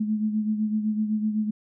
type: beating tone pair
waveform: sine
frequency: 213.5 / 221.4 Hz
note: G#3 / A3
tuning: +48 / +11 cents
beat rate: 7.9 Hz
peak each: -23 / -31 dBFS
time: 0-1.51 s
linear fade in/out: 10 ms
effects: none